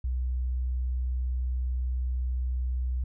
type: tone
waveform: sine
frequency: 62.7 Hz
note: B1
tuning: 27 cents sharp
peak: -26 dBFS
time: 0.04-3.04 s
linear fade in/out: 5 ms
effects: none